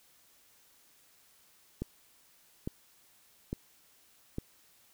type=click train; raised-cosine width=3 ms; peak=-21 dBFS; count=4; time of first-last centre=1.82-4.384 s; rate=1.17 Hz; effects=white hiss -64 dBFS RMS until 4.93 s